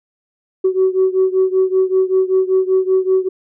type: beating tone pair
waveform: sine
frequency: 374.8 / 380 Hz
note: F#4 / F#4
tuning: +22 / +46 cents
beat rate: 5.2 Hz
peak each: -13 / -15 dBFS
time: 0.64-3.29 s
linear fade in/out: 10 ms
effects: tanh soft clip ceiling -6 dBFS